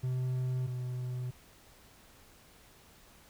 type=tone pair in turn; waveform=triangle; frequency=127.7 / 125.43 Hz; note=C3 / B2; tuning=-42 / +27 cents; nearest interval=unison; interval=31 cents; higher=first; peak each=-28 / -32 dBFS; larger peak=first; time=0.03-0.67 / 0.67-1.31 s; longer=neither; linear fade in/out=10 ms; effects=pink hiss -59 dBFS RMS until 3.29 s